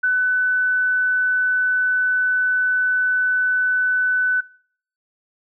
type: tone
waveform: sine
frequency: 1500 Hz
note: F#6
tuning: 23 cents sharp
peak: -15 dBFS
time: 0.03-4.41 s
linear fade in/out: 10 ms
effects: noise-tail reverb RT60 0.6 s tail -25 dB re dry